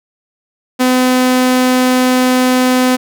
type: tone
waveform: sawtooth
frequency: 253.9 Hz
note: B3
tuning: 48 cents sharp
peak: -5 dBFS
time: 0.79-2.97 s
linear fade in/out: 20 ms
effects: none